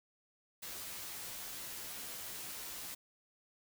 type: noise with comb filter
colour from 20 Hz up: white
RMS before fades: -45 dBFS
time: 0.62-2.95 s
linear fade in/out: 10 ms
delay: 13 ms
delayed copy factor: -0.7
effects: none